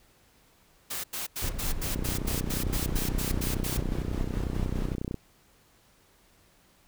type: noise bursts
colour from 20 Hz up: white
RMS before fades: -34 dBFS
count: 13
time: 0.9-3.776 s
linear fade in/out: 10 ms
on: 140 ms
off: 88 ms
type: noise with tremolo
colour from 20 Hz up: brown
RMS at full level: -31 dBFS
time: 1.42-4.95 s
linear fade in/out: 5 ms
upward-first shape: square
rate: 4.8 Hz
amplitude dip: 35%
type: click train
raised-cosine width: 3 ms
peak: -19 dBFS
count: 100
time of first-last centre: 1.96-5.143 s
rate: 31.1 Hz
effects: pink hiss -62 dBFS RMS until 6.87 s